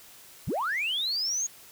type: linear sweep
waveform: sine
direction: up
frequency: 57.6 to 6710 Hz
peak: -25 dBFS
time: 0.47-1.47 s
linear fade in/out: 10 ms
effects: tanh soft clip ceiling -23 dBFS + white hiss -51 dBFS RMS until 1.71 s